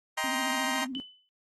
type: chord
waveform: 20% pulse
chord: C minor seventh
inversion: first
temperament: just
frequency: 627.9 / 784.9 / 941.9 / 1046.5 Hz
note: Eb5 / G5 / Bb5 / C6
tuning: +16 / +2 / +18 / 0 cents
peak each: -32 / -30 / -28 / -30 dBFS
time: 0.17-0.85 s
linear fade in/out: 10 ms
type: tone with vibrato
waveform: sine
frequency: 259.8 Hz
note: C4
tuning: 12 cents flat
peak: -34 dBFS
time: 0.24-1 s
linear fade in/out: 0 ms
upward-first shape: triangle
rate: 14 Hz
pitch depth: 110 cents each way
type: tone with exponential decay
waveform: sine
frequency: 3009 Hz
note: F#7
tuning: 28 cents sharp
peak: -32 dBFS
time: 0.95-1.29 s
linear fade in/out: 0 ms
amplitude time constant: 72 ms
effects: noise-tail reverb RT60 0.2 s tail -25 dB re dry + AAC 32 kbps